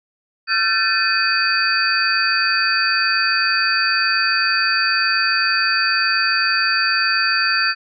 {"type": "tone cluster", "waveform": "sine", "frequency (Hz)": [1361, 1540, 1767, 2508, 4601], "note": ["F6", "G6", "A6", "D#7", "D8"], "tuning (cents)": [-45, -31, 7, 13, -36], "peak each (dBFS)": [-22, -21, -22, -23, -20], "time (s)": [0.47, 7.75], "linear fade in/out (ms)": 50, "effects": []}